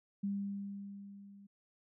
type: tone with level ramp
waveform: sine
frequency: 199.7 Hz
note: G3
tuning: 32 cents sharp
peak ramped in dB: -32 to -54 dBFS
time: 0.23-1.47 s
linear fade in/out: 10 ms
effects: none